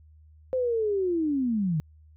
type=linear sweep; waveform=sine; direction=down; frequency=523.3 to 146.6 Hz; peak=-23 dBFS; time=0.53-1.8 s; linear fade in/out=0 ms; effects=added 77 Hz sine -51 dBFS peak until 2.16 s